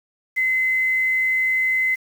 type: tone with quantisation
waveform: sine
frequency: 2048 Hz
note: C7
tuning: 38 cents flat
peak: -17 dBFS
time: 0.36-1.96 s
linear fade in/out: 20 ms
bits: 7
effects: none